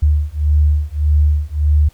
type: beating tone pair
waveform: sine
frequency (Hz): 73.8 / 75.5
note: D2 / D2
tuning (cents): +9 / +48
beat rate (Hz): 1.7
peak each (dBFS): -14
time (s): 0.02-1.89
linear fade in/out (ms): 10
effects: pink hiss -52 dBFS RMS until 1.93 s